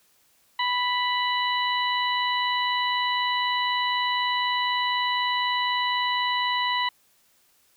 harmonic tone, 988 Hz, B5, in tune, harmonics 1 / 2 / 3 / 4, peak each -25 / -28 / -30 / -31 dBFS, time 0.59-6.89 s, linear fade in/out 5 ms, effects white hiss -63 dBFS RMS until 7.76 s

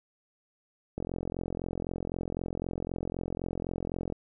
click train, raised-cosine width 2 ms, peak -20 dBFS, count 139, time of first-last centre 0.98-4.124 s, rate 43.9 Hz, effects none

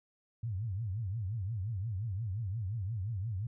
sine tone with vibrato, 103.83 Hz, G#2, in tune, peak -33 dBFS, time 0.43-3.47 s, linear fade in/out 5 ms, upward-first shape triangle, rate 5.7 Hz, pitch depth 290 cents each way, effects none

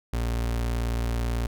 35% pulse tone, 58.27 Hz, A#1, in tune, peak -23 dBFS, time 0.13-1.47 s, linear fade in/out 5 ms, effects none

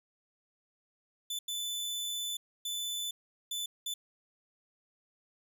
sawtooth tone bursts at uneven times, 3504 Hz, A7, 8 cents flat, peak -31 dBFS, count 5, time 1.3-1.39 / 1.48-2.37 / 2.65-3.11 / 3.51-3.66 / 3.86-3.94 s, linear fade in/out 5 ms, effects none

